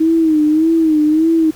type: tone with vibrato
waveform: sine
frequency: 315.2 Hz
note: D#4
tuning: 23 cents sharp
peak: -9 dBFS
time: 0-1.51 s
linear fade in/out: 10 ms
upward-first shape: sine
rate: 1.7 Hz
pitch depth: 76 cents each way
effects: pink hiss -41 dBFS RMS until 1.55 s